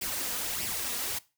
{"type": "noise with flanger", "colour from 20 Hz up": "white", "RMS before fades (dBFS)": -33, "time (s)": [0.01, 1.19], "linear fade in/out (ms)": 10, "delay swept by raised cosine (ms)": [0.37, 4.27], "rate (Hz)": 1.6, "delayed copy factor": 0.55, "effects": ["noise-tail reverb RT60 0.3 s tail -20 dB re dry"]}